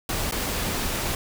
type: noise with dropouts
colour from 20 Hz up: pink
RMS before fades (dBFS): -27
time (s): 0.09-1.15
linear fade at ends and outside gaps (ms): 2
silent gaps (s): 0.312-0.322
effects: none